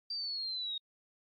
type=linear sweep; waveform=sine; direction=down; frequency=4717 to 3729 Hz; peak=-35 dBFS; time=0.1-0.78 s; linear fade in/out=5 ms; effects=AAC 48 kbps